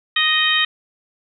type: harmonic tone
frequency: 622.3 Hz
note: D#5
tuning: in tune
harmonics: 2 / 3 / 4 / 5 / 6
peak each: -25 / -19 / -23 / -20 / -20 dBFS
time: 0.16-0.65 s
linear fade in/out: 5 ms
effects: none